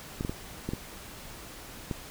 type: clicks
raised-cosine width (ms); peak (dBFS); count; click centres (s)
3; -18; 6; 0.209 / 0.249 / 0.295 / 0.69 / 0.735 / 1.912
effects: pink hiss -45 dBFS RMS until 2.1 s